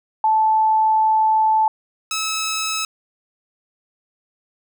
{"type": "tone pair in turn", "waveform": ["sine", "10% pulse"], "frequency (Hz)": [874, 1295.6], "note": ["A5", "E6"], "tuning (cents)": [-12, -30], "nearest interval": "perfect fifth", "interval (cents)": 682, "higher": "second", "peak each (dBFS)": [-13, -13], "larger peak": "neither", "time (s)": [[0.24, 1.68], [2.11, 2.85]], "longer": "first", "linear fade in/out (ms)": 2, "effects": []}